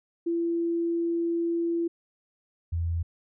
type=tone pair in turn; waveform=sine; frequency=337.7 / 84.13 Hz; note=E4 / E2; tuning=+42 / +36 cents; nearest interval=2 octaves; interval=2406 cents; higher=first; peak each=-24 / -25 dBFS; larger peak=first; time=0.26-1.88 / 2.72-3.03 s; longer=first; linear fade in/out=10 ms; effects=none